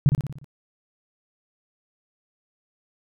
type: tone with echo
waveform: sine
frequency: 141.4 Hz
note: C#3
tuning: 35 cents sharp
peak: -11 dBFS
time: 0.06-0.09 s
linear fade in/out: 0 ms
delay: 59 ms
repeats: 6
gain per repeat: -5 dB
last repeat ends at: 0.444 s
effects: none